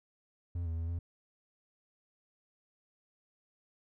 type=tone with pitch steps; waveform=triangle; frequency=86.4 / 81.9 / 82.8 / 85.3 Hz; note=F2 / E2 / E2 / F2; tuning=-18 / -11 / +8 / -40 cents; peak=-31 dBFS; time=0.55-0.99 s; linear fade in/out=5 ms; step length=110 ms; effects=none